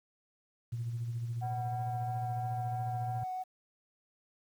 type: tone with tremolo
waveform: sine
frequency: 117.6 Hz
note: A#2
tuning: 16 cents sharp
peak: -31 dBFS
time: 0.72-3.24 s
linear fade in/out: 10 ms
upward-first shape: sine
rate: 14 Hz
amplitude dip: 45%
type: tone with vibrato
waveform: sine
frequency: 745 Hz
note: F#5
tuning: 12 cents sharp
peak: -34 dBFS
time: 1.41-3.44 s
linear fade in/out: 20 ms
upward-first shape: triangle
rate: 3 Hz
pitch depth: 13 cents each way
effects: tanh soft clip ceiling -28 dBFS + 10-bit